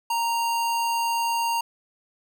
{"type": "tone", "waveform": "square", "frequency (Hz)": 929, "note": "A#5", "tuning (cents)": -6, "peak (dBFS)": -23, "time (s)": [0.1, 1.61], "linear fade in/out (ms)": 5, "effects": []}